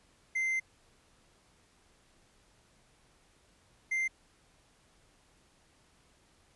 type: tone pair in turn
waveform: triangle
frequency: 2079 / 2089 Hz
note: C7 / C7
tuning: -12 / -3 cents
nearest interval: unison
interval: 9 cents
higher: second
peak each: -27 dBFS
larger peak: neither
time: 0.35-0.6 / 3.91-4.08 s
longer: first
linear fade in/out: 10 ms
effects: pink hiss -66 dBFS RMS until 6.55 s + resampled to 24000 Hz